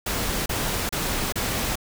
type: noise bursts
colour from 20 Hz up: pink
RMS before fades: -26 dBFS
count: 4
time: 0.06-1.756 s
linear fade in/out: 5 ms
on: 400 ms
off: 32 ms
effects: none